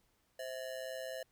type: ring-modulated tone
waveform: square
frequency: 587 Hz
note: D5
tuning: 1 cent flat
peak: -38 dBFS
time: 0.39-1.23 s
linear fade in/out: 5 ms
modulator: 61.9 Hz
effects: pink hiss -75 dBFS RMS until 1.31 s